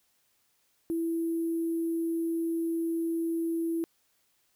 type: tone with sample-and-hold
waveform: sine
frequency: 331.2 Hz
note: E4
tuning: 8 cents sharp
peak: -27 dBFS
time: 0.9-3.84 s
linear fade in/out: 0 ms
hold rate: 11025 Hz
effects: white hiss -71 dBFS RMS until 4.55 s